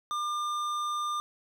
sine tone with tanh clipping, 1200 Hz, D6, 37 cents sharp, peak -31 dBFS, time 0.11-1.2 s, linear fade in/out 0 ms, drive 14 dB, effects none

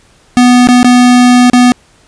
square tone with dropouts, 246.9 Hz, B3, in tune, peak -3 dBFS, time 0.37-1.72 s, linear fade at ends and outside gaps 0 ms, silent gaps 0.672-0.687 / 0.83-0.845 / 1.499-1.533 s, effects pink hiss -46 dBFS RMS until 2.07 s + resampled to 22050 Hz

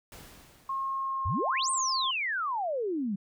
pink noise with exponential decay, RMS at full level -46 dBFS, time 0.12-1.64 s, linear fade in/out 1 ms, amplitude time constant 330 ms
sine tone with pitch glide, 1077 to 1054.8 Hz, C6 to C6, +50 to +14 cents, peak -29 dBFS, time 0.69-2.11 s, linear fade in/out 5 ms, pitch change -36 cents, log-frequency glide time 1-1.84 s
sine exponential two-way sweep, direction up then down, 69.3 to 8900 to 185.8 Hz, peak -28 dBFS, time 1.25-3.16 s, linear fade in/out 10 ms, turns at 1.7 s
effects none

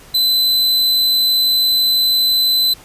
45% pulse tone, 4027 Hz, B7, 33 cents sharp, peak -11 dBFS, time 0.14-2.74 s, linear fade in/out 10 ms, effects pink hiss -42 dBFS RMS until 2.84 s + resampled to 32000 Hz

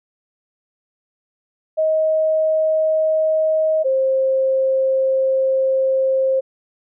sine tone pair in turn, 630 / 529.8 Hz, D#5 / C5, +21 / +22 cents, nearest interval minor third, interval 299 cents, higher first, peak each -14 dBFS, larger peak neither, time 1.77-3.84 / 3.84-6.41 s, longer second, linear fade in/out 20 ms, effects none

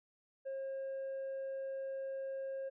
sine tone with tanh clipping, 538 Hz, C5, 48 cents sharp, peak -39 dBFS, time 0.45-2.7 s, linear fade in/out 20 ms, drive 2 dB, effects none

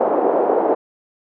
white band-pass noise, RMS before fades -17 dBFS, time 0-0.75 s, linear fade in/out 10 ms, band 330 to 710 Hz, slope 24 dB/octave, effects none

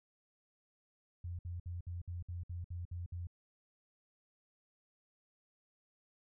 sine tone bursts, 87.31 Hz, F2, in tune, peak -39 dBFS, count 10, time 1.24-3.271 s, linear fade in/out 5 ms, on 150 ms, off 59 ms, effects none

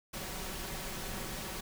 pink noise with comb filter, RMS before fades -40 dBFS, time 0.13-1.61 s, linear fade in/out 10 ms, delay 5.3 ms, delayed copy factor +0.5, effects none

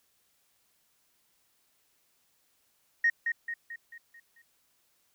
sine tone with echo, 1864.7 Hz, A#6, in tune, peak -20 dBFS, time 3.04-3.1 s, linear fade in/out 5 ms, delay 220 ms, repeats 6, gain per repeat -6 dB, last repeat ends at 4.42 s, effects tanh soft clip ceiling -16 dBFS + white hiss -71 dBFS RMS until 5.14 s

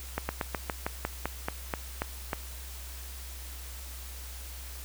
slowing click train, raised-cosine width 0.5 ms, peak -14 dBFS, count 12, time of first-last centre 0.18-2.332 s, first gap 110 ms, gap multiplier 1.11, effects added 63 Hz sine -41 dBFS peak until 4.84 s + white hiss -46 dBFS RMS until 4.84 s

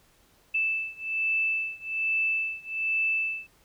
sine beating tone pair, 2637 / 2638.2 Hz, E7 / E7, 0 / +1 cents, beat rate 1.2 Hz, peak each -28 / -29 dBFS, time 0.54-3.47 s, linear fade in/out 10 ms, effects pink hiss -62 dBFS RMS until 3.64 s

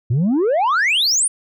sine exponential sweep, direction up, 110 to 10010 Hz, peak -11 dBFS, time 0.1-1.28 s, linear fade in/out 10 ms, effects tanh soft clip ceiling -13 dBFS

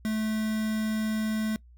triangle tone with quantisation, 217.5 Hz, A3, 20 cents flat, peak -24 dBFS, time 0.05-1.56 s, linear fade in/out 0 ms, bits 6, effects noise-tail reverb RT60 0.1 s tail -21 dB re dry + added 60 Hz sine -50 dBFS peak until 1.77 s

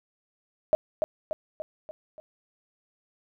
sine tone with echo, 622 Hz, D#5, 1 cent flat, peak -16 dBFS, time 0.73-0.75 s, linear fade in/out 0 ms, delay 290 ms, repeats 5, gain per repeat -5 dB, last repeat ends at 2.2 s, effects none

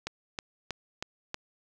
click train, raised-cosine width 0.2 ms, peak -16 dBFS, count 5, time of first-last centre 0.07-1.344 s, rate 3.14 Hz, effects none

